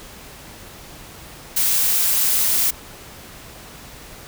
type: noise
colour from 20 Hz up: blue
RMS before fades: -18 dBFS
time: 1.56-2.71 s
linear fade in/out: 10 ms
effects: pink hiss -40 dBFS RMS until 4.27 s